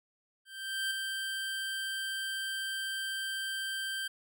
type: tone with ADSR envelope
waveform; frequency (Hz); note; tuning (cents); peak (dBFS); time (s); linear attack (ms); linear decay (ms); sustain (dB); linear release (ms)
25% pulse; 1568; G6; 0; -26; 0.45-4.08; 460; 5; -4; 9
effects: none